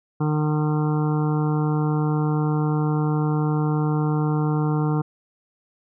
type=harmonic tone; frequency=151.9 Hz; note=D#3; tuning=41 cents flat; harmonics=1 / 2 / 3 / 5 / 6 / 7 / 8 / 9; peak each=-20 / -26 / -30 / -34 / -36 / -37 / -38 / -39 dBFS; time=0.2-5.02 s; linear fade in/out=10 ms; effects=none

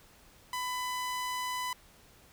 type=tone; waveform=sawtooth; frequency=1000 Hz; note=B5; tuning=21 cents sharp; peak=-29 dBFS; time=0.53-1.73 s; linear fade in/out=2 ms; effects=pink hiss -59 dBFS RMS until 2.32 s

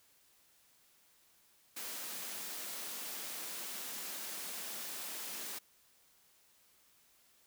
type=high-pass noise; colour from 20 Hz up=white; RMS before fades=-43 dBFS; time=1.76-5.59 s; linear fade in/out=10 ms; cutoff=170 Hz; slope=48 dB/octave; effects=white hiss -68 dBFS RMS until 7.46 s

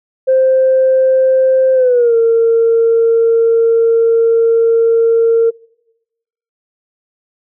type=tone with pitch glide; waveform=sine; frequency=523.3 to 458.2 Hz; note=C5 to A#4; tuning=0 to -30 cents; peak=-6 dBFS; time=0.27-5.51 s; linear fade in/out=20 ms; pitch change=-230 cents; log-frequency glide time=1.74-2.16 s; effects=noise-tail reverb RT60 1.0 s tail -25 dB re dry + tanh soft clip ceiling -3 dBFS

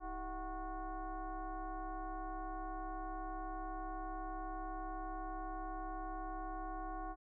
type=tone with frequency modulation; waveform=sine; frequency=390 Hz; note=G4; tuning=9 cents flat; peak=-40 dBFS; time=0-7.16 s; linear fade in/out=50 ms; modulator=356 Hz; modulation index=2.1; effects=none

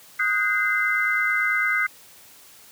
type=tone cluster; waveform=sine; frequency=1253 / 1478 / 1587 / 2064 Hz; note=D#6 / F#6 / G6 / C7; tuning=+12 / -2 / +21 / -24 cents; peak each=-29 / -25 / -27 / -22 dBFS; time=0.19-1.87 s; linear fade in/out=10 ms; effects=white hiss -49 dBFS RMS until 2.71 s + high-pass 60 Hz 12 dB/octave

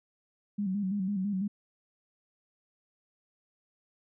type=tone with vibrato; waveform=sine; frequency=196 Hz; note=G3; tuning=in tune; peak=-28 dBFS; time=0.58-1.48 s; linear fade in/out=10 ms; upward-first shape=square; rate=6 Hz; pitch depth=76 cents each way; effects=none

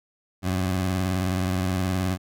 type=tone with vibrato; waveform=20% pulse; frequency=92.5 Hz; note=F#2; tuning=in tune; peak=-18 dBFS; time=0.42-2.18 s; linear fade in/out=50 ms; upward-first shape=triangle; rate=19 Hz; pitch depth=85 cents each way; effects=none

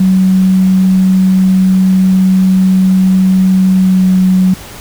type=tone with pitch glide; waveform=sine; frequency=187.8 to 185.86 Hz; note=F#3 to F#3; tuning=+26 to +8 cents; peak=-5 dBFS; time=0-4.54 s; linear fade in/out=5 ms; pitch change=-18 cents; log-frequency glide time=3.69-4.07 s; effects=pink hiss -30 dBFS RMS until 4.8 s

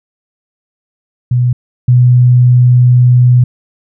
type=tone pair in turn; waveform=sine; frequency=123.47 / 123.96 Hz; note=B2 / B2; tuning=0 / +7 cents; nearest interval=unison; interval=7 cents; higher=second; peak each=-7 / -3 dBFS; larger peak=second; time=1.31-1.53 / 1.88-3.44 s; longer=second; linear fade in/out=5 ms; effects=none

